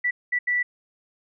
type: tone bursts at uneven times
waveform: sine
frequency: 1963 Hz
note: B6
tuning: 11 cents flat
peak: -20 dBFS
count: 3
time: 0.04-0.11 / 0.32-0.39 / 0.47-0.63 s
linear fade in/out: 10 ms
effects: none